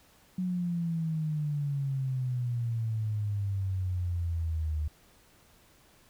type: exponential sweep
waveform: sine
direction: down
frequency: 185 to 75.1 Hz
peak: -28 dBFS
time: 0.38-4.88 s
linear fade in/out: 5 ms
effects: pink hiss -61 dBFS RMS until 6.09 s